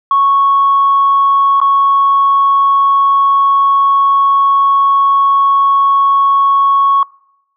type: tone with dropouts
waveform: sine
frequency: 1106 Hz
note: C#6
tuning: 4 cents flat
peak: -6 dBFS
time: 0.11-7.03 s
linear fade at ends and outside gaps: 2 ms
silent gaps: 1.602-1.614 s
effects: noise-tail reverb RT60 0.8 s tail -24 dB re dry + tanh soft clip ceiling -2 dBFS